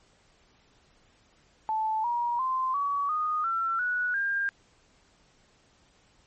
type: tone with pitch steps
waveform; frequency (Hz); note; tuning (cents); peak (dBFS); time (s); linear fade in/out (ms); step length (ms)
sine; 874 / 953.1 / 1039.4 / 1133.4 / 1236 / 1347.9 / 1469.9 / 1602.9; A5 / A#5 / C6 / C#6 / D#6 / E6 / F#6 / G6; -12 / +38 / -12 / +38 / -12 / +38 / -12 / +38; -25; 1.69-4.49; 0; 350
effects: pink hiss -63 dBFS RMS until 6.26 s + MP3 32 kbps